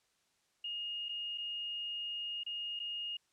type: tone with dropouts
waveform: sine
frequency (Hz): 2850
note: F7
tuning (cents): +34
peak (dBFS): -37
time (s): 0.64-3.17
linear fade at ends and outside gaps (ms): 5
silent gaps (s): 1.086-1.091 / 1.377-1.381 / 2.435-2.463 / 2.793-2.799
effects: white hiss -75 dBFS RMS until 3.32 s + low-pass 8000 Hz 12 dB/octave